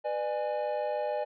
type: chord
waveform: triangle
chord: G# diminished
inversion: first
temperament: equal with one note detuned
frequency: 493.9 / 600.4 / 830.6 Hz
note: B4 / D5 / G#5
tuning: 0 / +38 / 0 cents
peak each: -34 / -29 / -33 dBFS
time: 0.04-1.25 s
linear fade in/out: 20 ms
effects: resampled to 11025 Hz